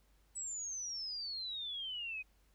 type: exponential sweep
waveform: sine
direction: down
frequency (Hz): 7970 to 2484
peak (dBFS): -39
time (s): 0.35-2.23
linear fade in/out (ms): 20
effects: added 50 Hz sine -68 dBFS peak until 2.54 s + pink hiss -74 dBFS RMS until 2.54 s